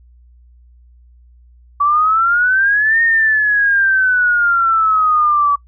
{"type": "exponential two-way sweep", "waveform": "sine", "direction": "up then down", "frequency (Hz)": [1141, 1849, 1141], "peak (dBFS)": -10, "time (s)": [1.8, 5.56], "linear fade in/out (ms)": 10, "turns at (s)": 3.02, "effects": ["noise-tail reverb RT60 0.1 s tail -23 dB re dry", "added 60 Hz sine -43 dBFS peak until 5.67 s"]}